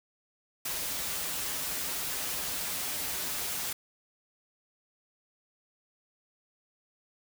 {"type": "noise with comb filter", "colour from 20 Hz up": "white", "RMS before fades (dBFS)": -34, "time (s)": [0.65, 3.73], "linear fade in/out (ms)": 5, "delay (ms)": 9, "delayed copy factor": -0.5, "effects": []}